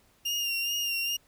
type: tone with vibrato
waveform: 30% pulse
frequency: 2800 Hz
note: F7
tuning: 4 cents sharp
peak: -25 dBFS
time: 0.25-1.17 s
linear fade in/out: 10 ms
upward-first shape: sine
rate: 2.4 Hz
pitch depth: 35 cents each way
effects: pink hiss -64 dBFS RMS until 1.27 s